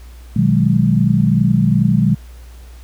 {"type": "chord", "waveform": "sine", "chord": "G# minor seventh", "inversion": "first", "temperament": "equal", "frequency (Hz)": [123.47, 155.56, 185, 207.7], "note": ["B2", "D#3", "F#3", "G#3"], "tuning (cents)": [0, 0, 0, 0], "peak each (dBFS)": -16, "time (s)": [0.36, 2.15], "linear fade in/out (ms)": 5, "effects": ["added 60 Hz sine -34 dBFS peak until 2.83 s", "pink hiss -48 dBFS RMS until 2.83 s"]}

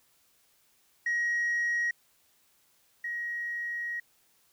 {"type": "tone pair in turn", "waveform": "sine", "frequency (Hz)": [1894, 1894], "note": ["A#6", "A#6"], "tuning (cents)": [27, 27], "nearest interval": "unison", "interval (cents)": 0, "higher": "neither", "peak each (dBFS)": [-24, -31], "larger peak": "first", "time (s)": [[1.06, 1.91], [3.04, 4]], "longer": "second", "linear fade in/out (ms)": 5, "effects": ["tanh soft clip ceiling -24 dBFS", "white hiss -67 dBFS RMS until 4.52 s"]}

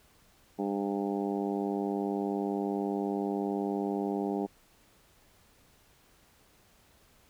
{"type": "harmonic tone", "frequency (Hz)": 100, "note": "G2", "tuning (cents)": 35, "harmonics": [2, 3, 4, 5, 6, 7, 8, 9], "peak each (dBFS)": [-34, -34, -34, -42, -45, -41, -40, -48], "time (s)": [0.58, 4.47], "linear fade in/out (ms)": 20, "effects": ["pink hiss -63 dBFS RMS until 7.29 s"]}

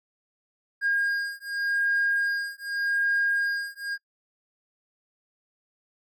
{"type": "beating tone pair", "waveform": "triangle", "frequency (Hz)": [1621, 1621.85], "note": ["G#6", "G#6"], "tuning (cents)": [-42, -42], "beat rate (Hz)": 0.85, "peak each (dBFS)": -24, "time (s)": [0.81, 3.98], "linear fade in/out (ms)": 50, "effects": ["noise-tail reverb RT60 0.1 s tail -25 dB re dry", "tanh soft clip ceiling -17 dBFS"]}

